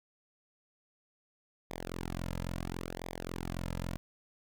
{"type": "tone with flanger", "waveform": "sawtooth", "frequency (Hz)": 43.65, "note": "F1", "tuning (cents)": 0, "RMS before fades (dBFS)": -39, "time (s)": [1.7, 3.97], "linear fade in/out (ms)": 0, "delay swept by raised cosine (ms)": [0.7, 2.7], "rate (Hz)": 0.73, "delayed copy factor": -0.9, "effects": []}